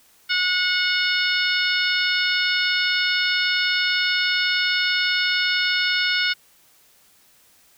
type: harmonic tone with a mistuned harmonic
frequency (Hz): 729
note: F#5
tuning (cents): -26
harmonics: 2 / 3 / 4 / 5 / 6 / 7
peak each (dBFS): -23 / -25 / -26 / -27 / -28 / -28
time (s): 0.29-6.34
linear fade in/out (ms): 20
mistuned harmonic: 7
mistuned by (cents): +55
effects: white hiss -56 dBFS RMS until 7.77 s